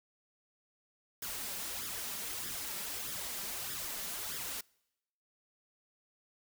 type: noise with flanger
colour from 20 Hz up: white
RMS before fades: -40 dBFS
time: 1.22-4.61 s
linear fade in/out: 5 ms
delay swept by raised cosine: 0.57 to 5.17 ms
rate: 1.6 Hz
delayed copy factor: +0.65
effects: noise-tail reverb RT60 0.9 s tail -26 dB re dry